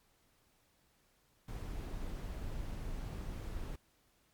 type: noise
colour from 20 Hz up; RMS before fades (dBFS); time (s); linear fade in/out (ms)
brown; -41; 1.48-3.76; 5
effects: pink hiss -72 dBFS RMS until 4.33 s + MP3 96 kbps